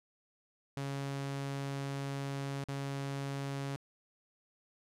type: tone with dropouts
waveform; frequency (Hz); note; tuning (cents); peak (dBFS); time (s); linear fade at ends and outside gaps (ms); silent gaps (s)
sawtooth; 138.59; C#3; 0; -32; 0.77-3.76; 0; 2.64-2.686
effects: low-pass 10000 Hz 12 dB/octave